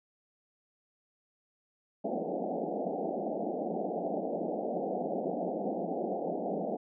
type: band-pass noise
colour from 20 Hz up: white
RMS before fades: -34 dBFS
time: 2.04-6.77 s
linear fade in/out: 10 ms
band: 170 to 780 Hz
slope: 96 dB/octave
effects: none